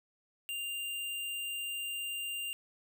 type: tone with sample-and-hold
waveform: sine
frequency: 2794 Hz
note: F7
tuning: in tune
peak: -35 dBFS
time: 0.49-2.53 s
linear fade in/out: 0 ms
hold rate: 11025 Hz
effects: none